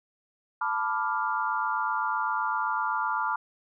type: chord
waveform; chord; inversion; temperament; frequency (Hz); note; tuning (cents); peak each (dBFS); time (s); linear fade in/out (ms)
sine; B half-diminished seventh; third; equal with one note detuned; 880 / 987.8 / 1179.4 / 1396.9; A5 / B5 / D6 / F6; 0 / 0 / +7 / 0; -31; 0.61-3.36; 5
effects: none